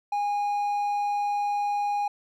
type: tone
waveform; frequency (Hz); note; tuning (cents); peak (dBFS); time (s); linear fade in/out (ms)
triangle; 820; G#5; -22; -22; 0.12-2.08; 5
effects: none